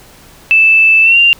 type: tone with pitch glide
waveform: sine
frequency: 2637 to 2781 Hz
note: E7 to F7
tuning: 0 to -8 cents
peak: -4 dBFS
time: 0.51-1.33 s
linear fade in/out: 0 ms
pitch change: +92 cents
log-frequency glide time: 1.03-1.18 s
effects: pink hiss -40 dBFS RMS until 1.39 s